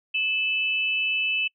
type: tone pair together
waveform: sine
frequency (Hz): 2614 / 2992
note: E7 / F#7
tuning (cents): -15 / +19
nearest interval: major second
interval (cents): 234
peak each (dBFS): -23 / -28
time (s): 0.14-1.48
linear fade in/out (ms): 10
effects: noise-tail reverb RT60 0.1 s tail -24 dB re dry